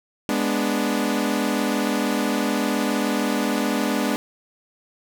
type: chord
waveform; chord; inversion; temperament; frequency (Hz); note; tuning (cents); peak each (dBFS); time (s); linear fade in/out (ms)
sawtooth; G# diminished; none; equal; 207.7 / 246.9 / 293.7; G#3 / B3 / D4; 0 / 0 / 0; -21; 0.29-4.16; 0
effects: none